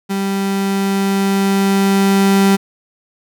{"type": "tone with level ramp", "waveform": "35% pulse", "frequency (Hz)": 196, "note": "G3", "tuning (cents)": 0, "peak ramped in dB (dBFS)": [-15, -7], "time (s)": [0.09, 2.57], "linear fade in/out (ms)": 20, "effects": []}